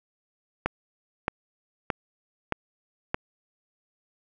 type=click train; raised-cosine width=0.5 ms; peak=-9 dBFS; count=5; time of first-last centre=0.66-3.144 s; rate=1.61 Hz; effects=none